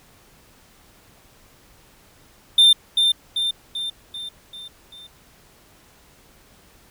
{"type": "tone with echo", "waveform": "triangle", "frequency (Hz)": 3593, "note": "A7", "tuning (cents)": 36, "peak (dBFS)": -8, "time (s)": [2.58, 2.73], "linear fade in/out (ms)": 5, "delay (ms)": 390, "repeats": 6, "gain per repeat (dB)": -5, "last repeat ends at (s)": 5.07, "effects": ["pink hiss -53 dBFS RMS until 6.9 s"]}